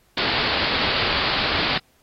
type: low-pass noise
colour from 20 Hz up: white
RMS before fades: -23 dBFS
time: 0.17-1.78 s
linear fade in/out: 5 ms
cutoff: 4700 Hz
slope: 96 dB/octave
effects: pink hiss -61 dBFS RMS until 2.02 s + AAC 48 kbps